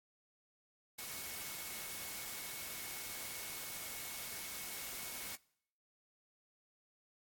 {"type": "tone in noise", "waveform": "sine", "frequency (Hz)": 2200, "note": "C#7", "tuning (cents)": -14, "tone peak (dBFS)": -54, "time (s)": [0.98, 5.36], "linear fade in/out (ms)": 10, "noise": "white", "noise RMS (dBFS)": -45, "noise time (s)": [0.98, 5.36], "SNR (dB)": -12, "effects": ["noise-tail reverb RT60 0.7 s tail -24 dB re dry", "AAC 64 kbps"]}